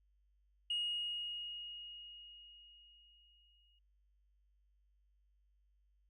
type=tone with exponential decay; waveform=sine; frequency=2874 Hz; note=F7; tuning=49 cents sharp; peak=-32 dBFS; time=0.7-3.79 s; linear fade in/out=5 ms; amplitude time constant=670 ms; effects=tanh soft clip ceiling -31 dBFS + added 50 Hz sine -70 dBFS peak until 6.09 s